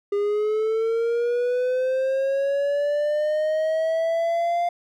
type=linear sweep; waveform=triangle; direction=up; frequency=403.6 to 698.5 Hz; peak=-18 dBFS; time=0.12-4.69 s; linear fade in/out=5 ms; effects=none